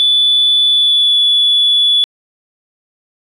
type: tone with pitch glide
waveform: sine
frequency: 3471 to 3431 Hz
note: A7 to A7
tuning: -24 to -44 cents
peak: -7 dBFS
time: 0-2.04 s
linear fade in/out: 0 ms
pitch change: -20 cents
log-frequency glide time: 0.66-1.18 s
effects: tanh soft clip ceiling -3 dBFS